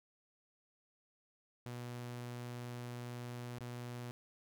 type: tone with dropouts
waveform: sawtooth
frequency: 121.5 Hz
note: B2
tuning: 28 cents flat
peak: -39 dBFS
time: 1.66-4.11 s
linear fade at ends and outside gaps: 0 ms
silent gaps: 3.585-3.607 s
effects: none